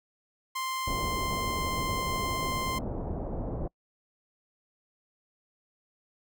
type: tone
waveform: sawtooth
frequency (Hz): 1046.5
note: C6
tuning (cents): 0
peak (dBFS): -27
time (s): 0.55-2.79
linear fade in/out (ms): 10
type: low-pass noise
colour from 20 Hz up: pink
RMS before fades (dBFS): -34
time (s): 0.87-3.68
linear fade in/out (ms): 5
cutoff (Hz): 760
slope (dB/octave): 24
effects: noise-tail reverb RT60 0.1 s tail -26 dB re dry